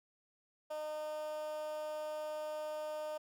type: tone with high-pass filter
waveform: 15% pulse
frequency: 305.7 Hz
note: D#4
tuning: 30 cents flat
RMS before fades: -41 dBFS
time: 0.7-3.18 s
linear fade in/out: 10 ms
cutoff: 650 Hz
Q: 6
effects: none